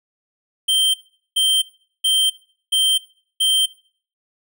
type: tone bursts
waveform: square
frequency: 3136 Hz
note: G7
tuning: in tune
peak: -15 dBFS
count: 5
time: 0.68-3.66 s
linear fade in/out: 10 ms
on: 260 ms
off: 420 ms
effects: noise-tail reverb RT60 0.5 s tail -20 dB re dry